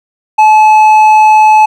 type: tone with hard clipping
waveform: sine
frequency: 861 Hz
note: A5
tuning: 38 cents flat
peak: -3 dBFS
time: 0.38-1.66 s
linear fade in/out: 10 ms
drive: 5 dB
effects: none